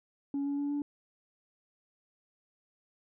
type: tone with pitch steps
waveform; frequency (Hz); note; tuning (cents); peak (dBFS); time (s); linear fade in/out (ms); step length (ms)
sine; 280.6 / 283.4 / 286.2 / 289; C#4 / C#4 / D4 / D4; +21 / +38 / -45 / -28; -28; 0.34-0.82; 2; 120
effects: tanh soft clip ceiling -28 dBFS